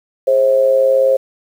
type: tone with amplitude modulation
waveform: sine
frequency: 532 Hz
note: C5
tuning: 29 cents sharp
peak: -6 dBFS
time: 0.27-1.17 s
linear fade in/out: 10 ms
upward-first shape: sine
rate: 119 Hz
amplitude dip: 65%
effects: 7-bit